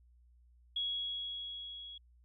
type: tone with level ramp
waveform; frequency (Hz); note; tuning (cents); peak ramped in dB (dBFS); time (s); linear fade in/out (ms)
sine; 3331; G#7; +4; -32 to -46; 0.76-1.98; 5
effects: added 60 Hz sine -61 dBFS peak until 2.24 s